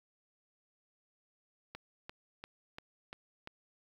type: click train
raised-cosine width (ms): 0.3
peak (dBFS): -28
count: 6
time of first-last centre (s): 1.75-3.474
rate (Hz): 2.9
effects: 9-bit